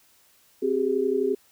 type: tone cluster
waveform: sine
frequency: 262.3 / 382.2 / 413.9 Hz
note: C4 / G4 / G#4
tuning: +4 / -44 / -6 cents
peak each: -29 / -25 / -24 dBFS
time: 0.62-1.35 s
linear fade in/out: 10 ms
effects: white hiss -60 dBFS RMS until 1.51 s